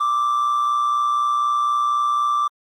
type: tone with amplitude modulation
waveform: triangle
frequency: 1174.7 Hz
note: D6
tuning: in tune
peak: -12 dBFS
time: 0-2.48 s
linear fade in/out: 10 ms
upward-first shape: sine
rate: 124 Hz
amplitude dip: 50%
effects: tanh soft clip ceiling -10 dBFS + Opus 24 kbps